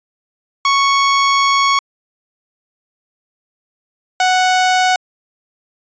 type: tone pair in turn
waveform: sawtooth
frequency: 1108.7 / 740 Hz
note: C#6 / F#5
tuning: 0 / 0 cents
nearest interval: perfect fifth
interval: 700 cents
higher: first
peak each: -7 dBFS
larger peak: neither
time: 0.65-1.79 / 4.2-4.96 s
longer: first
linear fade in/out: 2 ms
effects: resampled to 16000 Hz